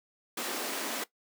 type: high-pass noise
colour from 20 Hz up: pink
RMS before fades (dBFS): -35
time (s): 0.37-1.04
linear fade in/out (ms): 5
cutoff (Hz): 230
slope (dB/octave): 48
effects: noise-tail reverb RT60 0.1 s tail -17 dB re dry